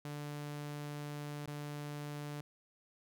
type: tone with dropouts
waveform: sawtooth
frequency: 146.83 Hz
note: D3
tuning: in tune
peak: -37 dBFS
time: 0.05-2.41 s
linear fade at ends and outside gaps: 2 ms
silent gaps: 1.459-1.476 s
effects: none